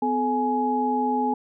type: tone cluster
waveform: sine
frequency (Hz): 252.8 / 433.4 / 838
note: B3 / A4 / G#5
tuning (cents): +41 / -26 / +15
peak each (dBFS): -25 / -29 / -23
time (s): 0.02-1.34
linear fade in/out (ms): 5
effects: none